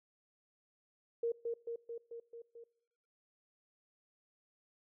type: tone with echo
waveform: sine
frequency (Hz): 466.2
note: A#4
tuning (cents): 0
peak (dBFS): -31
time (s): 1.23-1.32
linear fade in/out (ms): 5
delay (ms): 220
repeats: 6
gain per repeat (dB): -3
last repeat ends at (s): 2.64
effects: noise-tail reverb RT60 0.9 s tail -23 dB re dry